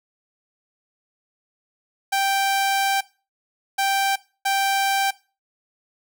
sawtooth tone bursts at uneven times, 784 Hz, G5, in tune, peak -15 dBFS, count 3, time 2.12-3.01 / 3.78-4.16 / 4.45-5.11 s, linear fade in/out 10 ms, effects noise-tail reverb RT60 0.3 s tail -18 dB re dry

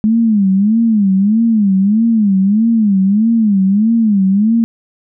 sine tone with vibrato, 209.6 Hz, G#3, 16 cents sharp, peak -8 dBFS, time 0.04-4.64 s, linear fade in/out 0 ms, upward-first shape sine, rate 1.6 Hz, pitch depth 170 cents each way, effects none

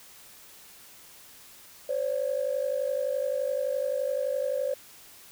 sine tone pair together, 520 / 571.7 Hz, C5 / D5, -11 / -47 cents, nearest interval major second, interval 164 cents, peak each -28 dBFS, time 1.89-4.74 s, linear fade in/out 5 ms, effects tanh soft clip ceiling -19 dBFS + white hiss -51 dBFS RMS until 5.31 s

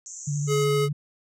white band-pass noise, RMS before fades -39 dBFS, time 0.06-0.64 s, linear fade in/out 0 ms, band 6100 to 7300 Hz, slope 96 dB/octave
sine tone with vibrato, 145.5 Hz, D3, 16 cents flat, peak -24 dBFS, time 0.27-0.93 s, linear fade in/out 10 ms, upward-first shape square, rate 13 Hz, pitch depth 22 cents each way
square tone, 422.9 Hz, G#4, 31 cents sharp, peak -22 dBFS, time 0.47-0.89 s, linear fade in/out 50 ms
effects low-pass 12000 Hz 12 dB/octave

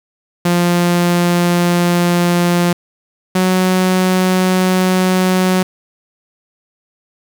sawtooth tone pair in turn, 174.61 / 184.99 Hz, F3 / F#3, 0 / 0 cents, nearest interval minor second, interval 100 cents, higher second, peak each -7 dBFS, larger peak neither, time 0.45-2.73 / 3.35-5.63 s, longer neither, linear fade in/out 5 ms, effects 7-bit

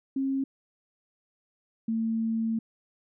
sine tone pair in turn, 269.8 / 225 Hz, C#4 / A3, -47 / +39 cents, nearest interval minor third, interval 314 cents, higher first, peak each -25 dBFS, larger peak neither, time 0.16-0.44 / 1.88-2.59 s, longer second, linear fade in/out 5 ms, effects none

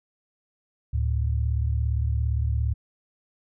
sine tone pair together, 72.2 / 109.63 Hz, D2 / A2, -29 / -6 cents, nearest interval perfect fifth, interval 723 cents, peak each -23 / -26 dBFS, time 0.93-2.74 s, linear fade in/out 10 ms, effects none

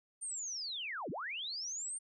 sine linear two-way sweep, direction down then up, 9000 to 130.81 to 9000 Hz, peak -38 dBFS, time 0.21-1.99 s, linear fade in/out 20 ms, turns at 1.1 s, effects none

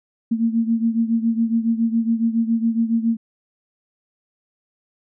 sine beating tone pair, 226.7 / 233.9 Hz, A#3 / A#3, -48 / +6 cents, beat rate 7.2 Hz, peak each -18 / -22 dBFS, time 0.31-3.17 s, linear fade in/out 10 ms, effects none

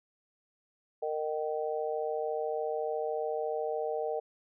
harmonic tone, 153.9 Hz, D#3, 19 cents flat, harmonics 3 / 4 / 5, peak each -33 / -35 / -37 dBFS, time 1.02-4.2 s, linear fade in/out 10 ms, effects none

